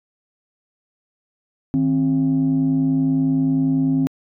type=tone pair together; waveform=sine; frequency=155.9 / 266.2 Hz; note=D#3 / C4; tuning=+4 / +30 cents; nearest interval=major sixth; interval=926 cents; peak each=-20 / -15 dBFS; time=1.74-4.07 s; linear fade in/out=0 ms; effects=tanh soft clip ceiling -11 dBFS